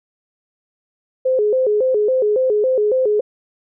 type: tone with vibrato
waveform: sine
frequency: 466.4 Hz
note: A#4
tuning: 1 cent sharp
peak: -13 dBFS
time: 1.25-3.21 s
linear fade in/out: 10 ms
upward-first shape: square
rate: 3.6 Hz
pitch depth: 180 cents each way
effects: none